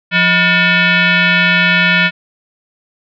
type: tone with frequency modulation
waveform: sine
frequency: 174.6 Hz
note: F3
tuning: in tune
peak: -8 dBFS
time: 0.11-2.11 s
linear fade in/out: 50 ms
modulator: 804 Hz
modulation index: 3.5
effects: none